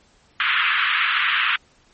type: band-pass noise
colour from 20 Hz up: pink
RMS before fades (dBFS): -20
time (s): 0.4-1.56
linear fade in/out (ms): 2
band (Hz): 1200 to 3200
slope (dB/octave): 48
effects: pink hiss -57 dBFS RMS until 1.93 s + MP3 32 kbps